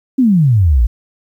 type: exponential sweep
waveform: sine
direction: down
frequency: 276.2 to 51.6 Hz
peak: -7 dBFS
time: 0.18-0.87 s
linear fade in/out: 10 ms
effects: 8-bit